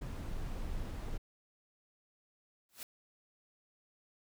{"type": "noise", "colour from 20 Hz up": "brown", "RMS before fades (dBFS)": -39, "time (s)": [0.01, 1.18], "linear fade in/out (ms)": 10}
{"type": "noise with exponential growth", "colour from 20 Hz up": "white", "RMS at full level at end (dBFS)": -41, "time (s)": [2.69, 2.83], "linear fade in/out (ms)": 1, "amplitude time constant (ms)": 30}
{"effects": []}